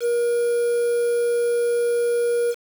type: tone with quantisation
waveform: triangle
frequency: 475.7 Hz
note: A#4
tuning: 35 cents sharp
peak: -16 dBFS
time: 0-2.55 s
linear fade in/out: 50 ms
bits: 6
effects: none